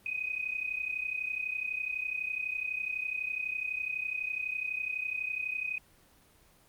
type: tone pair together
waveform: sine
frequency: 2483 / 2515 Hz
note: D#7 / D#7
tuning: -4 / +18 cents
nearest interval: unison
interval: 22 cents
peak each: -36 / -34 dBFS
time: 0.06-5.78 s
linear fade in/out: 2 ms
effects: pink hiss -62 dBFS RMS until 6.68 s + Opus 24 kbps